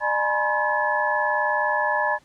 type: tone cluster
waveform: sine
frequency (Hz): 601 / 842 / 966 / 1045 / 1716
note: D5 / G#5 / B5 / C6 / A6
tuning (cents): +40 / +24 / -39 / -2 / -44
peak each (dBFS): -27 / -26 / -26 / -31 / -24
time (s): 0-2.19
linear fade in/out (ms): 50
effects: pink hiss -58 dBFS RMS until 2.24 s + low-pass 8000 Hz 12 dB/octave